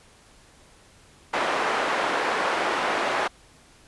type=band-pass noise; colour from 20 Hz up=white; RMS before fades=-25 dBFS; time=1.33-3.28 s; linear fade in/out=10 ms; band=380 to 1400 Hz; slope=12 dB/octave; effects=pink hiss -54 dBFS RMS until 3.87 s + resampled to 24000 Hz